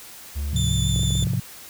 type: tone with pitch glide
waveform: triangle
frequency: 71.9 to 64.06 Hz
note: D2 to C2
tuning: -36 to -36 cents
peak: -22 dBFS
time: 0.35-1.27 s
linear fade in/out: 20 ms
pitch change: -200 cents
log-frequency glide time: 0.65-0.85 s
type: chord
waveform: sine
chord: F minor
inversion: first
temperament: equal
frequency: 103.83 / 130.81 / 174.61 Hz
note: Ab2 / C3 / F3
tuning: 0 / 0 / 0 cents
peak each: -25 / -24 / -27 dBFS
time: 0.53-1.4 s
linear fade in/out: 5 ms
type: tone with vibrato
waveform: 25% pulse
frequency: 3520 Hz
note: A7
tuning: in tune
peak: -22 dBFS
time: 0.56-1.24 s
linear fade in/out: 2 ms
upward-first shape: triangle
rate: 6.8 Hz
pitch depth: 21 cents each way
type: clicks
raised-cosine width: 2 ms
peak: -23 dBFS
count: 8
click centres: 0.961 / 0.994 / 1.033 / 1.106 / 1.154 / 1.226 / 1.27 / 1.335 s
effects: white hiss -42 dBFS RMS until 1.69 s